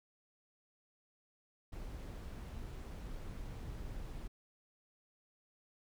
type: noise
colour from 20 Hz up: brown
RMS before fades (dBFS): -45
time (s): 1.72-4.28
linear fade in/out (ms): 10
effects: none